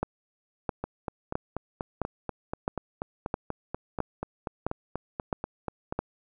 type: two click trains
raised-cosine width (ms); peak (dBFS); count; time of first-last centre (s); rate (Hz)
1; -13 / -17; 10 / 22; 0.03-5.99 / 0.84-5.925; 1.51 / 4.13
effects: none